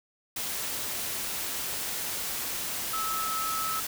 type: tone in noise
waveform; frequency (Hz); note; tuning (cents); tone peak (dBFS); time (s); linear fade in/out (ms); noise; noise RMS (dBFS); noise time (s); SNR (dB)
sine; 1300; E6; -24; -30; 2.93-3.8; 5; white; -33; 0.36-3.87; 0
effects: none